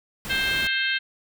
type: noise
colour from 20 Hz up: pink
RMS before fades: -34 dBFS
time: 0.25-0.67 s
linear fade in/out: 0 ms
type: harmonic tone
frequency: 527 Hz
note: C5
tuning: 12 cents sharp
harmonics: 3 / 4 / 5 / 6 / 7 / 8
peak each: -25 / -30 / -29 / -29 / -33 / -34 dBFS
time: 0.29-0.99 s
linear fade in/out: 20 ms
effects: none